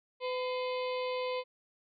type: harmonic tone with a mistuned harmonic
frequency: 505 Hz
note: B4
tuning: 39 cents sharp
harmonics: 1 / 2 / 4 / 5 / 6 / 7 / 8 / 9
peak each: -33 / -39 / -45 / -47 / -49 / -50 / -51 / -52 dBFS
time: 0.2-1.44 s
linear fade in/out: 50 ms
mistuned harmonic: 4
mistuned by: +75 cents
effects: none